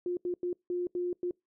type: tone bursts at uneven times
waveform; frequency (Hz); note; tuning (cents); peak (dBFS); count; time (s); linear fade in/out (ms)
sine; 355; F4; +28; -29; 6; 0.06-0.17 / 0.25-0.34 / 0.43-0.53 / 0.7-0.87 / 0.95-1.13 / 1.23-1.31; 2
effects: noise-tail reverb RT60 0.2 s tail -26 dB re dry